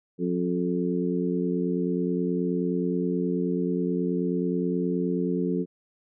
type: harmonic tone with a mistuned harmonic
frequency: 89.4 Hz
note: F2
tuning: 41 cents sharp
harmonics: 2 / 3 / 4 / 5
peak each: -27 / -29 / -30 / -31 dBFS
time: 0.18-5.66 s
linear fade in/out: 50 ms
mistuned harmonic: 5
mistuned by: -35 cents
effects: none